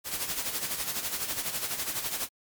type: noise with tremolo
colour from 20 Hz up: white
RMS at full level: -30 dBFS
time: 0.04-2.29 s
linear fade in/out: 50 ms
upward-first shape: sine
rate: 12 Hz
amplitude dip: 60%
effects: MP3 96 kbps